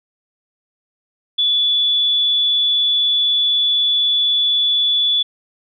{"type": "tone", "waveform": "sine", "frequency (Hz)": 3444, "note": "A7", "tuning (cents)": -38, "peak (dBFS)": -13, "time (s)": [1.38, 5.23], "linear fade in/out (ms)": 10, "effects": []}